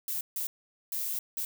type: noise bursts at uneven times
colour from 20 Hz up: violet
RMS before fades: -33 dBFS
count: 4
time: 0.08-0.21 / 0.36-0.47 / 0.92-1.19 / 1.37-1.45 s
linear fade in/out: 2 ms
effects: none